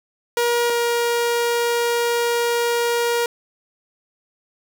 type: tone pair in turn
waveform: sawtooth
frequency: 475.8 / 473.1 Hz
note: A#4 / A#4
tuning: +35 / +26 cents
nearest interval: unison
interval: 9 cents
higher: first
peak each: -13 / -14 dBFS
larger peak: first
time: 0.37-0.7 / 0.7-3.26 s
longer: second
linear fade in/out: 2 ms
effects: 7-bit